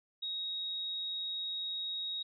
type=tone; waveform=sine; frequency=3778 Hz; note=A#7; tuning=22 cents sharp; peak=-35 dBFS; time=0.22-2.23 s; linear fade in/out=10 ms; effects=none